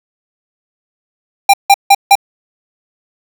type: tone bursts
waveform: square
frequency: 796 Hz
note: G5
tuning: 26 cents sharp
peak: -3 dBFS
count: 4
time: 1.49-2.154 s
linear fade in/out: 5 ms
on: 46 ms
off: 160 ms
effects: none